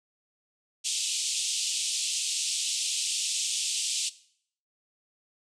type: band-pass noise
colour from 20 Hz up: white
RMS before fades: -30 dBFS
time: 0.84-4.1 s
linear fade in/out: 20 ms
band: 2700 to 8800 Hz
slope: 48 dB/octave
effects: noise-tail reverb RT60 0.6 s tail -18 dB re dry